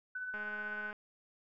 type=tone with tremolo; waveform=sine; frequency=1500 Hz; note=F#6; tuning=23 cents sharp; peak=-36 dBFS; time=0.15-0.91 s; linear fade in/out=5 ms; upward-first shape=triangle; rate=16 Hz; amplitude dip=45%
type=click train; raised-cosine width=0.5 ms; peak=-33 dBFS; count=124; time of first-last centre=0.34-0.929 s; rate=209 Hz
effects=none